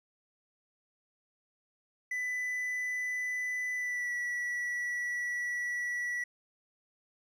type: tone with pitch glide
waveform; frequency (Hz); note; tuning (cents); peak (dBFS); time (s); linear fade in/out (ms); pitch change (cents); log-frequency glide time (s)
triangle; 1995 to 1946.1; B6 to B6; +17 to -26; -30; 2.11-6.24; 5; -43; 3.75-4.13
effects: none